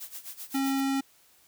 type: noise with tremolo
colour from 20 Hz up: blue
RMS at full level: -39 dBFS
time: 0-0.81 s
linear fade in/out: 10 ms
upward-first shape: sine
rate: 7.7 Hz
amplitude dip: 85%
type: tone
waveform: square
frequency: 271.4 Hz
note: C#4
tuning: 36 cents flat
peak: -26 dBFS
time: 0.54-1.01 s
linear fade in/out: 10 ms
effects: white hiss -61 dBFS RMS until 1.47 s